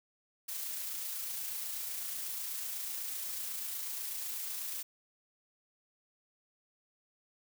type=noise with amplitude modulation; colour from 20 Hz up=blue; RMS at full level=-38 dBFS; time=0.48-4.83 s; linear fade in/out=10 ms; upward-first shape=sine; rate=28.1 Hz; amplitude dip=25%; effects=none